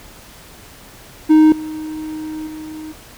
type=tone with level steps; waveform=triangle; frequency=311.1 Hz; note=D#4; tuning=in tune; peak=-4 / -22 / -26 dBFS; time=1.29-2.93 s; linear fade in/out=20 ms; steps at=1.52 / 2.47 s; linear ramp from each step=2 ms; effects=pink hiss -41 dBFS RMS until 3.17 s